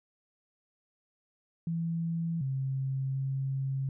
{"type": "tone with pitch steps", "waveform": "sine", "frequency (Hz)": [166.4, 134, 134.9], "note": ["E3", "C3", "C#3"], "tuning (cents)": [17, 42, -47], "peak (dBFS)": -29, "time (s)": [1.67, 3.89], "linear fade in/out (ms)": 2, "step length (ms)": 740, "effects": []}